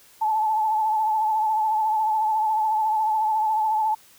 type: tone with vibrato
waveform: sine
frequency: 868 Hz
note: A5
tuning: 24 cents flat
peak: -19 dBFS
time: 0.21-3.95 s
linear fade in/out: 10 ms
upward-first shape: sine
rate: 14 Hz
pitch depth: 40 cents each way
effects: white hiss -53 dBFS RMS until 4.18 s